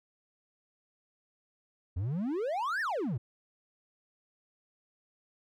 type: exponential two-way sweep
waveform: triangle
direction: up then down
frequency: 82 to 1864.7 to 102.9 Hz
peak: -28 dBFS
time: 1.96-3.18 s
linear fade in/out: 10 ms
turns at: 2.81 s
effects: none